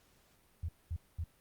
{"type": "tone bursts", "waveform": "sine", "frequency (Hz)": 82.41, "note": "E2", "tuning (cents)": 0, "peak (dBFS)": -34, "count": 3, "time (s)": [0.63, 1.241], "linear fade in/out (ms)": 5, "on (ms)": 57, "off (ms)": 220, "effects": ["pink hiss -68 dBFS RMS until 1.4 s", "Opus 48 kbps"]}